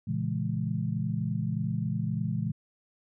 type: chord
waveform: sine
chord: A# half-diminished seventh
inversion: none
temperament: just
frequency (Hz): 116.54 / 139.85 / 167.82 / 209.8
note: A#2 / C#3 / E3 / G#3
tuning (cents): 0 / +16 / +31 / +18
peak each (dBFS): -32 / -34 / -32 / -34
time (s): 0.07-2.52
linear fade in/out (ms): 10
effects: none